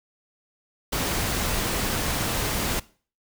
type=noise; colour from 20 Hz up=pink; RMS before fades=-26 dBFS; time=0.92-2.8 s; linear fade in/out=10 ms; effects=noise-tail reverb RT60 0.4 s tail -20 dB re dry